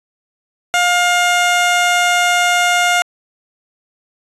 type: tone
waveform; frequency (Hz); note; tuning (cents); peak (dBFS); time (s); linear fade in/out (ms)
15% pulse; 709; F5; +26; -5; 0.74-3.02; 0
effects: resampled to 24000 Hz